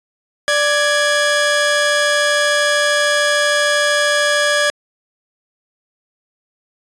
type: tone pair together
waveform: sawtooth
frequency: 587.3 / 1668.8 Hz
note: D5 / G#6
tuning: 0 / +8 cents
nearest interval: octave + tritone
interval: 1808 cents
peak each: -12 dBFS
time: 0.48-4.7 s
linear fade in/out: 0 ms
effects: resampled to 22050 Hz